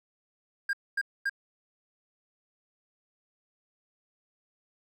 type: tone bursts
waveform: triangle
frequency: 1609 Hz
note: G6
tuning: 45 cents sharp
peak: -24 dBFS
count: 3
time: 0.69-1.296 s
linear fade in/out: 5 ms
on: 42 ms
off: 240 ms
effects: none